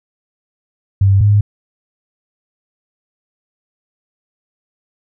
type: tone pair in turn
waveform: sine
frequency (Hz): 98 / 103.11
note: G2 / G#2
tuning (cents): 0 / -12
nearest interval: minor second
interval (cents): 88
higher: second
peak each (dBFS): -7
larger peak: neither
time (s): 1.01-1.21 / 1.21-1.41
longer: neither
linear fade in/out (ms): 5
effects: none